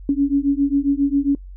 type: beating tone pair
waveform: sine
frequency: 277.2 / 284.6 Hz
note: C#4 / C#4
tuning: 0 / +46 cents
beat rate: 7.4 Hz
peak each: -18 dBFS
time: 0.09-1.35 s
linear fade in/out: 2 ms
effects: noise-tail reverb RT60 0.1 s tail -24 dB re dry + added 46 Hz sine -34 dBFS peak until 1.56 s